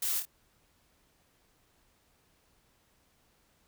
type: noise with echo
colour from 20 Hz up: blue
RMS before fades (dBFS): -32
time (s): 0.02-0.2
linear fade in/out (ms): 5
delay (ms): 27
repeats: 2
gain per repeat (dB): -6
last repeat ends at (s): 0.254
effects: pink hiss -69 dBFS RMS until 3.67 s